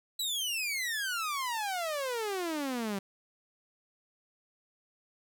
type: exponential sweep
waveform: sawtooth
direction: down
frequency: 4015 to 191 Hz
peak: -28 dBFS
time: 0.19-2.99 s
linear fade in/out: 5 ms
effects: none